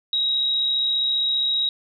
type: tone with amplitude modulation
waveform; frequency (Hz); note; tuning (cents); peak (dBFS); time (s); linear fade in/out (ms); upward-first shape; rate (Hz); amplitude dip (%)
sine; 3816; A#7; +40; -17; 0.13-1.69; 2; sine; 135; 40
effects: none